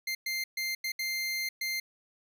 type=tone bursts at uneven times; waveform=25% pulse; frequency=2100 Hz; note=C7; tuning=6 cents sharp; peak=-27 dBFS; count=6; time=0.07-0.15 / 0.26-0.44 / 0.57-0.75 / 0.84-0.92 / 0.99-1.49 / 1.61-1.8 s; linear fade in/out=5 ms; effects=none